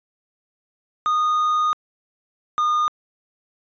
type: tone pair in turn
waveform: triangle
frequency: 1232 / 1220 Hz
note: D#6 / D#6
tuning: -17 / -34 cents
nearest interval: unison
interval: 17 cents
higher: first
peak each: -15 dBFS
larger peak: neither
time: 1.06-1.73 / 2.58-2.88 s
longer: first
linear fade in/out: 0 ms
effects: resampled to 16000 Hz